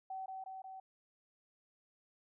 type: tone with echo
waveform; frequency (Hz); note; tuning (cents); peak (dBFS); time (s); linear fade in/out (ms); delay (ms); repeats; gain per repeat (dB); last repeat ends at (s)
sine; 762; G5; -49; -40; 0.1-0.26; 5; 180; 3; -2; 0.8
effects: none